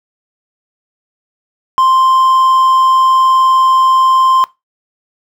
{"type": "tone", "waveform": "triangle", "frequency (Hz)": 1046.5, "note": "C6", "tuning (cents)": 0, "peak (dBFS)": -5, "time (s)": [1.78, 4.44], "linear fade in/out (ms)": 0, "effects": ["noise-tail reverb RT60 0.2 s tail -20 dB re dry"]}